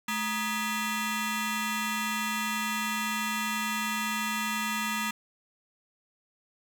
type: ring-modulated tone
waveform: 15% pulse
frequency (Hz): 731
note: F#5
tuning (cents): -21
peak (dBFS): -19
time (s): 0.08-5.11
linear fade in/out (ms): 5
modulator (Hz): 514
effects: none